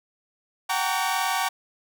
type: tone cluster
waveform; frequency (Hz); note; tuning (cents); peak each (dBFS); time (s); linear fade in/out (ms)
sawtooth; 743 / 783 / 921 / 1136; F#5 / G5 / A#5 / C#6; +7 / -2 / -21 / +42; -25; 0.69-1.49; 10
effects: none